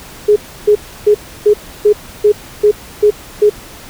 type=tone bursts; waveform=sine; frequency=417.8 Hz; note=G#4; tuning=10 cents sharp; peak=-4 dBFS; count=9; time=0.28-3.498 s; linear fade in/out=10 ms; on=82 ms; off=310 ms; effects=pink hiss -34 dBFS RMS until 3.89 s